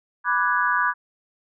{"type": "chord", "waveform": "sine", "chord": "G# half-diminished seventh", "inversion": "first", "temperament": "equal", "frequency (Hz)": [987.8, 1174.7, 1480, 1661.2], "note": ["B5", "D6", "F#6", "G#6"], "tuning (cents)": [0, 0, 0, 0], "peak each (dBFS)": -24, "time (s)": [0.24, 0.94], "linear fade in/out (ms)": 50, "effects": []}